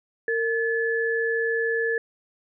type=tone pair together; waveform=sine; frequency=458.5 / 1725 Hz; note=A#4 / A6; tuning=-29 / -35 cents; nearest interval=octave + major seventh; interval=2294 cents; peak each=-24 / -25 dBFS; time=0.28-1.98 s; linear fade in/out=2 ms; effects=none